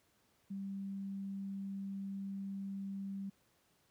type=tone; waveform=sine; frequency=196 Hz; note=G3; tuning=in tune; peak=-39 dBFS; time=0.5-3.3 s; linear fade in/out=10 ms; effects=pink hiss -73 dBFS RMS until 3.9 s + high-pass 80 Hz 12 dB/octave